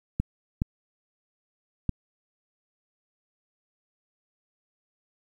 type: clicks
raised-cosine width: 5 ms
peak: -12 dBFS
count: 3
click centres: 0.2 / 0.619 / 1.893 s
effects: 9-bit